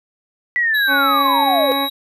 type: linear sweep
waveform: sine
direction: down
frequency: 1975.5 to 492.2 Hz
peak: -14 dBFS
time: 0.56-1.72 s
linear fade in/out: 0 ms
type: tone with pitch glide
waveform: square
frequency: 3900 to 3851 Hz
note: B7 to B7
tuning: -23 to -44 cents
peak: -22 dBFS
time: 0.74-1.9 s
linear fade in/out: 10 ms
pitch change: -21 cents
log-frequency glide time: 1.27-1.41 s
type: harmonic tone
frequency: 277.2 Hz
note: C#4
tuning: in tune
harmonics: 1 / 2 / 3 / 4 / 6 / 7 / 8 / 9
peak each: -23 / -25 / -23 / -23 / -31 / -37 / -30 / -40 dBFS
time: 0.87-1.89 s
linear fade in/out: 50 ms
effects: none